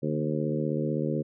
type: harmonic tone with a mistuned harmonic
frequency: 75.9 Hz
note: D#2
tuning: 42 cents flat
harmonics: 2 / 3 / 4 / 5 / 6 / 7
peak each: -30 / -32 / -33 / -34 / -35 / -35 dBFS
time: 0.02-1.23 s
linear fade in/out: 20 ms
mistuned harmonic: 2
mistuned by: -34 cents
effects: none